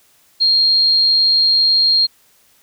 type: tone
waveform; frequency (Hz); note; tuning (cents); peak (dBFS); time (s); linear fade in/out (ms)
sine; 4226; C8; +16; -10; 0.4-2.07; 20
effects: white hiss -54 dBFS RMS until 2.62 s